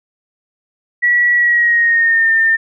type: tone with pitch glide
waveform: sine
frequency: 1935 to 1805.4 Hz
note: B6 to A6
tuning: -36 to +44 cents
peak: -9 dBFS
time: 1.02-2.57 s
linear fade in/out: 20 ms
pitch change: -120 cents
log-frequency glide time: 1.35-2.32 s
effects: none